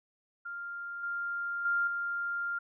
sine tone with level steps, 1396.9 Hz, F6, in tune, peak -37 / -32 / -26 / -31 dBFS, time 0.45-2.59 s, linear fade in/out 10 ms, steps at 1.03 / 1.65 / 1.87 s, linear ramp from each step 5 ms, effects none

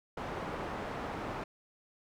white low-pass noise, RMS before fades -39 dBFS, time 0.17-1.44 s, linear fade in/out 5 ms, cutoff 1000 Hz, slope 12 dB/octave, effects none

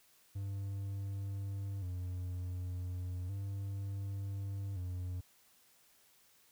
triangle tone with vibrato, 94.4 Hz, F#2, 35 cents sharp, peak -35 dBFS, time 0.35-5.21 s, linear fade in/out 10 ms, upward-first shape square, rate 0.34 Hz, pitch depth 78 cents each way, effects white hiss -67 dBFS RMS until 6.51 s

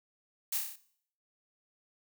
blue noise with echo, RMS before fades -33 dBFS, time 0.52-0.58 s, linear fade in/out 5 ms, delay 30 ms, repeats 6, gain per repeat -3 dB, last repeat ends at 0.76 s, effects noise-tail reverb RT60 0.6 s tail -17 dB re dry

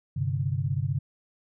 sine chord, G suspended fourth, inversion none, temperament equal, 98 / 130.81 / 146.83 Hz, G2 / C3 / D3, 0 / 0 / 0 cents, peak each -30 / -28 / -30 dBFS, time 0.16-0.99 s, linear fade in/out 10 ms, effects none

